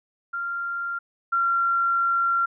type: tone pair in turn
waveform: sine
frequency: 1388 / 1373.6 Hz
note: F6 / F6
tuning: -11 / -29 cents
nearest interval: unison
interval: 18 cents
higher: first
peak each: -26 / -19 dBFS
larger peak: second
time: 0.33-0.99 / 1.32-2.46 s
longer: second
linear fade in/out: 10 ms
effects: none